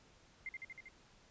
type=tone with echo; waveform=sine; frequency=2093 Hz; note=C7; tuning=in tune; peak=-40 dBFS; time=0.46-0.49 s; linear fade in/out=2 ms; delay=79 ms; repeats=5; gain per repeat=-2 dB; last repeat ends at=0.885 s; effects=pink hiss -65 dBFS RMS until 1.3 s + resampled to 16000 Hz